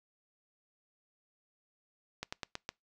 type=slowing click train; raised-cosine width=0.2 ms; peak=-20 dBFS; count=5; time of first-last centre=2.23-2.691 s; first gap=95 ms; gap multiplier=1.13; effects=noise-tail reverb RT60 0.2 s tail -25 dB re dry